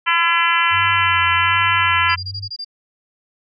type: harmonic tone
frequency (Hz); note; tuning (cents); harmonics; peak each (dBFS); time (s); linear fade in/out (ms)
337.9; E4; +43; 3 / 4 / 5 / 6 / 7 / 8 / 9; -19 / -20 / -21 / -22 / -22 / -23 / -24; 0.06-2.16; 20
type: tone with vibrato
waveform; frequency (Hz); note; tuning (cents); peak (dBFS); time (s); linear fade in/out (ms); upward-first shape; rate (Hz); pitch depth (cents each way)
sine; 93.8; F#2; +24; -28; 0.7-2.5; 50; sine; 1.3; 96
type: tone bursts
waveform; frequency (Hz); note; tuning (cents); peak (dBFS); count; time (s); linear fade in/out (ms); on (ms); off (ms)
sine; 4800; D8; +37; -25; 7; 2.09-2.647; 10; 59; 24
effects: none